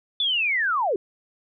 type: linear sweep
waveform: sine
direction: down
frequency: 3520 to 349.2 Hz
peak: -20 dBFS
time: 0.2-0.96 s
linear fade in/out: 2 ms
effects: none